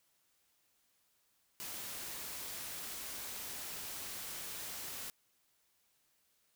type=noise; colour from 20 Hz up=white; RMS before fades=-44 dBFS; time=1.6-5.1 s; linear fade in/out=0 ms; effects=white hiss -75 dBFS RMS until 6.55 s